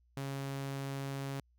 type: tone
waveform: sawtooth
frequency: 137.4 Hz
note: C#3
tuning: 15 cents flat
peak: -33 dBFS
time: 0.17-1.4 s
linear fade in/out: 2 ms
effects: added 60 Hz sine -66 dBFS peak until 1.58 s